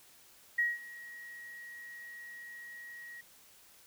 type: tone with ADSR envelope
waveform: sine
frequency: 1900 Hz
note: A#6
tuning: 33 cents sharp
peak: -25 dBFS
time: 0.58-3.21 s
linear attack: 9 ms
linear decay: 190 ms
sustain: -20 dB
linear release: 5 ms
effects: white hiss -60 dBFS RMS until 3.86 s